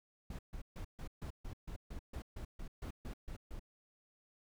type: noise bursts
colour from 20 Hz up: brown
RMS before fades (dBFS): -44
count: 15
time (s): 0.3-3.595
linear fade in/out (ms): 5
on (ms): 89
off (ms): 140
effects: none